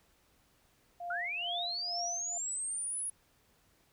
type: tone with tremolo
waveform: sine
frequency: 698.5 Hz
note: F5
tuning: in tune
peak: -36 dBFS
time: 1-2.38 s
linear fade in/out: 5 ms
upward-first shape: sine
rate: 2.2 Hz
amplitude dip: 90%
type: linear sweep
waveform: sine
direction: up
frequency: 1367 to 10548 Hz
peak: -34 dBFS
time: 1.1-3.1 s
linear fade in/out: 5 ms
effects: pink hiss -69 dBFS RMS until 3.92 s